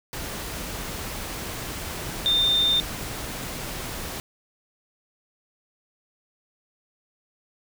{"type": "tone in noise", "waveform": "sine", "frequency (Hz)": 3613, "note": "A7", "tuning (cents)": 45, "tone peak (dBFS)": -18, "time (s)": [2.26, 2.8], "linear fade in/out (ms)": 0, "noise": "pink", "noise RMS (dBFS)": -33, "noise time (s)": [0.13, 4.2], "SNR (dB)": 12, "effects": []}